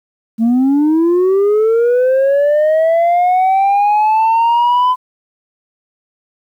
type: linear sweep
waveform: sine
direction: up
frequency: 220 to 1015 Hz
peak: -6 dBFS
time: 0.38-4.96 s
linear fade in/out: 50 ms
effects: tanh soft clip ceiling -8 dBFS + 8-bit